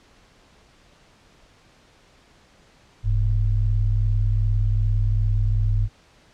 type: tone pair together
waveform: sine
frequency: 41.2 / 103.83 Hz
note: E1 / G#2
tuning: 0 / 0 cents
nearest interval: octave + major third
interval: 1600 cents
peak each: -20 dBFS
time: 3.03-5.89 s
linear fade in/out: 50 ms
effects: pink hiss -55 dBFS RMS until 6.33 s + low-pass 6000 Hz 12 dB/octave